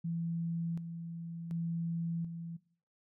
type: tone with tremolo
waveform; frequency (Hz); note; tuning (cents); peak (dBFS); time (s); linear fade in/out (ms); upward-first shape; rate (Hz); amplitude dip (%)
sine; 167.5; E3; +28; -33; 0.04-2.57; 10; square; 0.68; 55
effects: noise-tail reverb RT60 0.5 s tail -19 dB re dry